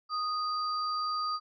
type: tone pair together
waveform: sine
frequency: 1240 / 4682 Hz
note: D#6 / D8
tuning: -6 / -6 cents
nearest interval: octave + major seventh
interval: 2300 cents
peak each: -30 / -37 dBFS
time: 0.09-1.4 s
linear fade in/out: 50 ms
effects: none